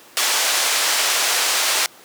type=band-pass noise; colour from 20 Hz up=white; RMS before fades=-19 dBFS; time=0.17-1.86 s; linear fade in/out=0 ms; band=520 to 7200 Hz; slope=12 dB/octave; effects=pink hiss -45 dBFS RMS until 2.04 s + high-pass 300 Hz 12 dB/octave